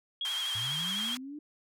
sine tone with vibrato, 3237 Hz, G#7, 45 cents flat, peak -31 dBFS, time 0.21-1.15 s, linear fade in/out 2 ms, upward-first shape sine, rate 12 Hz, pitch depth 49 cents each way
pink band-pass noise, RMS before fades -41 dBFS, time 0.25-1.17 s, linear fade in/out 0 ms, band 1000 to 12000 Hz, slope 24 dB/octave
sine linear sweep, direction up, 102.5 to 304.1 Hz, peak -39 dBFS, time 0.55-1.39 s, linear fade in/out 5 ms
effects none

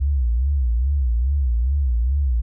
sine tone with vibrato, 64.2 Hz, C2, 32 cents flat, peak -16 dBFS, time 0-2.42 s, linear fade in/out 20 ms, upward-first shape sine, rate 2.4 Hz, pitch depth 200 cents each way, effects none

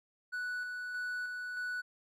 triangle tone with tremolo, 1480 Hz, F#6, in tune, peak -33 dBFS, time 0.32-1.82 s, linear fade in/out 20 ms, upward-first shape square, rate 1.6 Hz, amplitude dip 30%, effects none

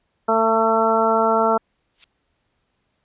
harmonic tone, 223.8 Hz, A3, 30 cents sharp, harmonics 1 / 2 / 3 / 4 / 5 / 6, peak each -25 / -21 / -20 / -21 / -27 / -21 dBFS, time 0.28-1.58 s, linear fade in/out 10 ms
violet noise with exponential growth, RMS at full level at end -25 dBFS, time 1.92-2.04 s, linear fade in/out 0 ms, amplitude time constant 24 ms
effects pink hiss -70 dBFS RMS until 3.04 s + resampled to 8000 Hz

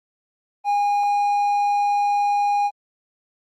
triangle tone, 817 Hz, G#5, 29 cents flat, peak -15 dBFS, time 0.64-2.71 s, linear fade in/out 50 ms, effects Opus 24 kbps

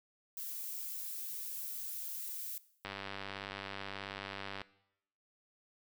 violet noise, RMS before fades -42 dBFS, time 0.37-2.58 s, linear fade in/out 2 ms
click train, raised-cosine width 0.3 ms, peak -25 dBFS, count 175, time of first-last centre 2.85-4.616 s, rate 98.5 Hz
effects noise-tail reverb RT60 0.8 s tail -19 dB re dry

